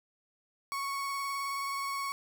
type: tone with vibrato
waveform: 35% pulse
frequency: 1108.7 Hz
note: C#6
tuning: in tune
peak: -31 dBFS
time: 0.72-2.12 s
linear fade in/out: 0 ms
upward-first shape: sine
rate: 19 Hz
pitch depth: 19 cents each way
effects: none